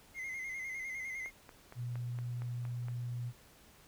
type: tone with vibrato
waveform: triangle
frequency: 2088 Hz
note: C7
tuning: 4 cents flat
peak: -37 dBFS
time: 0.14-1.31 s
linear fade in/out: 50 ms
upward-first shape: square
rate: 9.9 Hz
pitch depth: 40 cents each way
type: click train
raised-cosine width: 0.5 ms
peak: -35 dBFS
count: 8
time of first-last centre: 1.26-2.884 s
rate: 4.31 Hz
type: tone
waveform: sine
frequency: 121.3 Hz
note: B2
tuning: 31 cents flat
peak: -36 dBFS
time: 1.75-3.33 s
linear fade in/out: 50 ms
effects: pink hiss -61 dBFS RMS until 3.87 s